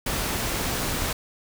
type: noise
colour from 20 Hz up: pink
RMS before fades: -27 dBFS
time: 0.06-1.13 s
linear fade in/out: 5 ms
effects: none